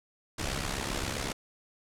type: noise with amplitude modulation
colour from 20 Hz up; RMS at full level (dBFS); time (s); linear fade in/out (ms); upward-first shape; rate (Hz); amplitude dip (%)
pink; -30; 0.38-1.33; 10; sine; 67.5; 70
effects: low-pass 9000 Hz 12 dB/octave